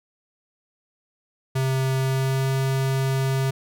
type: tone with pitch glide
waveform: square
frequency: 132.5 to 133.88 Hz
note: C3 to C3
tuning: +22 to +40 cents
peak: -21 dBFS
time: 1.55-3.51 s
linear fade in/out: 10 ms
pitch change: +18 cents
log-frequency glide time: 1.97-2.49 s
effects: none